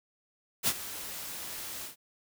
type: noise with ADSR envelope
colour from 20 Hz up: white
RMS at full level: -25 dBFS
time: 0.63-1.96 s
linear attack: 44 ms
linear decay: 55 ms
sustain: -15 dB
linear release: 120 ms
effects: none